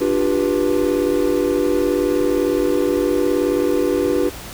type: chord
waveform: triangle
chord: G dominant seventh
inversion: second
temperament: just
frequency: 294 / 352.8 / 392 / 490 Hz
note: D4 / F4 / G4 / B4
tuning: +2 / +18 / 0 / -14 cents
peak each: -19 dBFS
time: 0-4.3 s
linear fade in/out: 20 ms
effects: added 50 Hz sine -41 dBFS peak until 4.53 s + pink hiss -34 dBFS RMS until 4.53 s